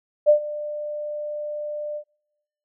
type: tone with ADSR envelope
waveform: sine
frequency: 596 Hz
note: D5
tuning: 25 cents sharp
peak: -9 dBFS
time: 0.26-2.04 s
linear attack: 32 ms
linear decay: 100 ms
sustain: -18 dB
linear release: 76 ms
effects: noise-tail reverb RT60 0.9 s tail -25 dB re dry